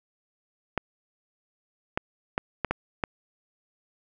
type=clicks; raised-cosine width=0.5 ms; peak=-10 dBFS; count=6; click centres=0.777 / 1.975 / 2.379 / 2.647 / 2.71 / 3.038 s; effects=none